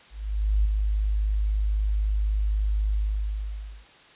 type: tone with ADSR envelope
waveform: sine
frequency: 51.91 Hz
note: G#1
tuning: in tune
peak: -17 dBFS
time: 0.1-3.86 s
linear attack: 550 ms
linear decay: 7 ms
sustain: -4 dB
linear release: 920 ms
effects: white hiss -52 dBFS RMS until 4.15 s + resampled to 8000 Hz